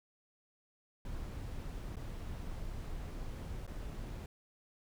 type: noise with dropouts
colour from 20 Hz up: brown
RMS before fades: -42 dBFS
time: 1.05-4.26 s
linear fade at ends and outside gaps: 2 ms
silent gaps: 1.958-1.967 / 3.666-3.676 s
effects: none